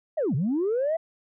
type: linear two-way sweep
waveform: sine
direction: down then up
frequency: 672 to 118.4 to 672 Hz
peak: -21 dBFS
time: 0.17-0.97 s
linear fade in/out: 10 ms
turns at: 0.35 s
effects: tanh soft clip ceiling -19 dBFS